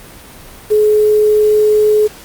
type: tone with quantisation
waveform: sine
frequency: 424.8 Hz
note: G#4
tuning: 39 cents sharp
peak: -7 dBFS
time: 0.7-2.08 s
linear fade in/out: 20 ms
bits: 5
effects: pink hiss -36 dBFS RMS until 2.24 s + Opus 32 kbps